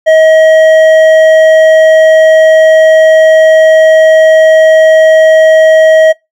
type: tone with hard clipping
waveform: triangle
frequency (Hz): 635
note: D#5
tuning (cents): +35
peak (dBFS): -3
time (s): 0.06-6.13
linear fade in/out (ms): 20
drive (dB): 11
effects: noise-tail reverb RT60 0.2 s tail -24 dB re dry